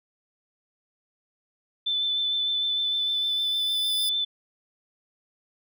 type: tone with vibrato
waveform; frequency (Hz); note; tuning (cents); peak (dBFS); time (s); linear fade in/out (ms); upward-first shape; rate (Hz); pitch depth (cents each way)
sine; 3520; A7; 0; -23; 1.86-4.25; 10; triangle; 6.6; 20
type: tone with exponential growth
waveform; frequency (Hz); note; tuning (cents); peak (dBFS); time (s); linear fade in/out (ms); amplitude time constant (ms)
10% pulse; 4978; D#8; 0; -21; 2.57-4.09; 0; 330
effects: none

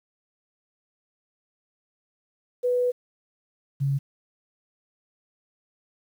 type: tone pair in turn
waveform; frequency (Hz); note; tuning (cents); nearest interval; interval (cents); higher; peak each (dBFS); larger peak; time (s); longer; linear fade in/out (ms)
sine; 493.9 / 138.6; B4 / C#3; 0 / 0; octave + minor seventh; 2200; first; -20 / -21; first; 2.63-2.92 / 3.8-3.99; first; 20
effects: 9-bit

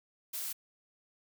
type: noise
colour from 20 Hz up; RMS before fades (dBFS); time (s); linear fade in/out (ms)
blue; -38; 0.33-0.53; 10
effects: none

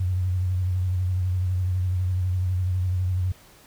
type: tone with vibrato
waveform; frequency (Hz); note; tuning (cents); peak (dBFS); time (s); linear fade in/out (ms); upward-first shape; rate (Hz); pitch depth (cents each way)
sine; 91.5; F#2; -19; -21; 0-3.32; 5; triangle; 12; 54
effects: pink hiss -52 dBFS RMS until 3.66 s

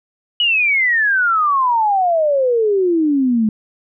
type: exponential sweep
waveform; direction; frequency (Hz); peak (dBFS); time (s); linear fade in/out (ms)
sine; down; 2960 to 210.9; -12; 0.4-3.49; 2
effects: none

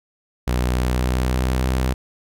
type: tone with pitch glide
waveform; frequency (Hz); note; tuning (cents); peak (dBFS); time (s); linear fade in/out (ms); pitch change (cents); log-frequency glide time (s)
sawtooth; 61.74 to 64.03; B1 to C2; 0 to -37; -14; 0.47-1.94; 10; +63; 0.62-1.69
effects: none

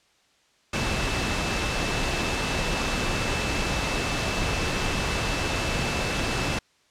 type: tone in noise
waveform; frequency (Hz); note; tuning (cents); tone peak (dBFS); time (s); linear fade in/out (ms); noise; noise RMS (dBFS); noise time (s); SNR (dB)
sine; 2637; E7; 0; -34; 0.73-6.59; 5; pink; -26; 0.73-6.59; -11
effects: white hiss -63 dBFS RMS until 6.9 s + low-pass 6000 Hz 12 dB/octave

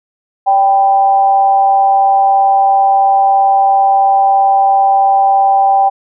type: tone with amplitude modulation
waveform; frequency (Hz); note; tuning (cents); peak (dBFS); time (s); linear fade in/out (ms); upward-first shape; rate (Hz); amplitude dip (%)
sine; 784; G5; 0; -4; 0.46-5.9; 20; sine; 209; 50
effects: none

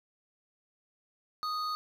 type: tone pair together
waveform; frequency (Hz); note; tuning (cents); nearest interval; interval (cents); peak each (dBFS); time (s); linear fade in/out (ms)
triangle; 1244.5 / 4426; D#6 / C#8; 0 / -3; octave + minor seventh; 2197; -30 / -38; 1.43-1.75; 0
effects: none

